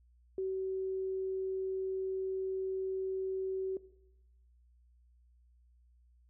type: tone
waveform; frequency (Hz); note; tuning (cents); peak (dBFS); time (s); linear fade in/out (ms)
sine; 380; F#4; +46; -32; 0.38-3.77; 2
effects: noise-tail reverb RT60 0.9 s tail -18 dB re dry + added 60 Hz sine -62 dBFS peak until 6.29 s